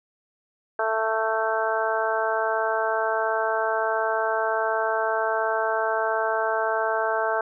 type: harmonic tone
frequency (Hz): 221.4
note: A3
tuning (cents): +11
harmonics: 2 / 3 / 4 / 5 / 6 / 7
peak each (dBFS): -29 / -26 / -28 / -32 / -31 / -29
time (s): 0.79-7.41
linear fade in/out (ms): 2
effects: none